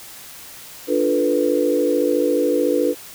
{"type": "chord", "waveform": "sine", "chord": "B half-diminished seventh", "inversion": "first", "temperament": "equal", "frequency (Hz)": [293.7, 349.2, 440, 493.9], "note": ["D4", "F4", "A4", "B4"], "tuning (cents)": [0, 0, 0, 0], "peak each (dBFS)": [-21, -23, -22, -19], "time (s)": [0.87, 2.95], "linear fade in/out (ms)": 50, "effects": ["white hiss -39 dBFS RMS until 3.14 s"]}